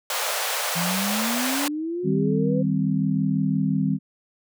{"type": "high-pass noise", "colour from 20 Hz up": "pink", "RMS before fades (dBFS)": -26, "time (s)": [0.1, 1.68], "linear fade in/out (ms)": 2, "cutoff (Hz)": 510, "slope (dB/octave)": 48}
{"type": "exponential sweep", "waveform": "sine", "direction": "up", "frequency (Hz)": [167.2, 517], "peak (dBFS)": -25, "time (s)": [0.75, 2.63], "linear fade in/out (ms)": 20}
{"type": "chord", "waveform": "sine", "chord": "C minor", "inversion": "first", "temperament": "equal", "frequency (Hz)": [155.56, 196, 261.6], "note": ["Eb3", "G3", "C4"], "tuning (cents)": [0, 0, 0], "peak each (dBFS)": [-24, -23, -25], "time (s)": [2.03, 3.99], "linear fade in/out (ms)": 50}
{"effects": []}